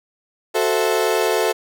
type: chord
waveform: 35% pulse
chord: F# half-diminished seventh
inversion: none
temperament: equal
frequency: 370 / 440 / 523.3 / 659.3 Hz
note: F#4 / A4 / C5 / E5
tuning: 0 / 0 / 0 / 0 cents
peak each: -21 / -18 / -23 / -22 dBFS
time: 0.54-1.53 s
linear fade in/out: 20 ms
effects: none